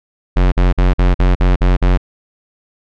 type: tone bursts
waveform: square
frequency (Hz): 45.34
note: F#1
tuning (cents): -34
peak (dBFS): -9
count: 8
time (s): 0.36-1.976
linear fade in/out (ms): 10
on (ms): 160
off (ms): 48
effects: low-pass 3000 Hz 12 dB/octave